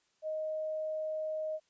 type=tone; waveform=sine; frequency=624 Hz; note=D#5; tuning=5 cents sharp; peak=-33 dBFS; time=0.22-1.6 s; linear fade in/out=50 ms; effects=white hiss -74 dBFS RMS until 1.69 s + resampled to 16000 Hz